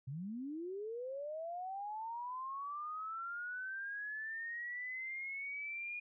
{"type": "linear sweep", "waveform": "sine", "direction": "up", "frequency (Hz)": [123.47, 2446], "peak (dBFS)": -40, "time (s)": [0.07, 6], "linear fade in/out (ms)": 10, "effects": []}